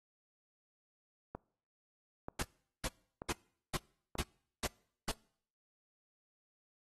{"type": "click train", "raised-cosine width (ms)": 1, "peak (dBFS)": -27, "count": 5, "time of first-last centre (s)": [1.35, 5.088], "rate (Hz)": 1.07}
{"type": "noise bursts", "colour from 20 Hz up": "pink", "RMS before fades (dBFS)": -36, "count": 7, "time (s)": [2.39, 5.116], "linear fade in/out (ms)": 5, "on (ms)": 38, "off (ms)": 410}
{"effects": ["noise-tail reverb RT60 0.6 s tail -25 dB re dry", "AAC 32 kbps"]}